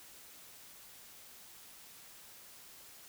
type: silence
effects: white hiss -55 dBFS RMS until 3.08 s